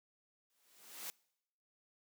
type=noise with exponential growth; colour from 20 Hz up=white; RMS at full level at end=-42 dBFS; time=0.5-1.1 s; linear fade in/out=0 ms; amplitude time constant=130 ms; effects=noise-tail reverb RT60 0.8 s tail -25 dB re dry + high-pass 200 Hz 12 dB/octave